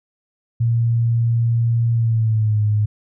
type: tone with pitch glide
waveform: sine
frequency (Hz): 116.54 to 105.64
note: A#2 to G#2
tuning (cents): 0 to +30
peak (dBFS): -14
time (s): 0.6-2.86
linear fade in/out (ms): 10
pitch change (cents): -170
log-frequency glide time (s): 1.93-2.61
effects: none